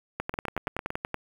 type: two click trains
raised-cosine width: 0.5 ms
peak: -16 / -14 dBFS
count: 6 / 11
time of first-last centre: 0.34-0.904 / 0.2-1.143 s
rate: 8.86 / 10.6 Hz
effects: 7-bit